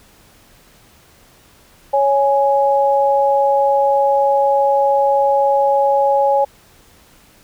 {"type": "tone pair together", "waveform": "sine", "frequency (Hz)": [555.3, 832], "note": ["C#5", "G#5"], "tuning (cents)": [3, 3], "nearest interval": "perfect fifth", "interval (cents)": 700, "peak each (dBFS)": -14, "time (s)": [1.93, 6.45], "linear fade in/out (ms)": 10, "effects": ["pink hiss -49 dBFS RMS until 7.43 s"]}